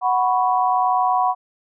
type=chord; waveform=sine; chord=F# suspended fourth; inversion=none; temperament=equal; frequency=740 / 987.8 / 1108.7 Hz; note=F#5 / B5 / C#6; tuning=0 / 0 / 0 cents; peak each=-18 / -20 / -23 dBFS; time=0.01-1.35 s; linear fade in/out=50 ms; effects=none